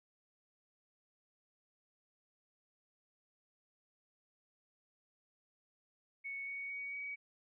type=tone with pitch steps; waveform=sine; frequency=2217 / 2232 / 2248 / 2264 Hz; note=C#7 / C#7 / C#7 / C#7; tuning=0 / +11 / +24 / +36 cents; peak=-40 dBFS; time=6.24-7.16 s; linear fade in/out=20 ms; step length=230 ms; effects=none